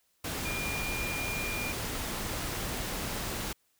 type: tone in noise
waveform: sine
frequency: 2407 Hz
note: D7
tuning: 42 cents sharp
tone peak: -35 dBFS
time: 0.45-1.72 s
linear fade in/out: 5 ms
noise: pink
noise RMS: -35 dBFS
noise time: 0.24-3.53 s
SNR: -3 dB
effects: white hiss -72 dBFS RMS until 3.79 s